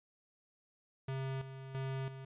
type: tone with tremolo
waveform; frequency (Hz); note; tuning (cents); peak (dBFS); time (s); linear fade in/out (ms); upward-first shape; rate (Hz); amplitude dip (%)
square; 133.7; C3; +38; -37; 1.08-2.25; 5; square; 1.5; 65
effects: resampled to 8000 Hz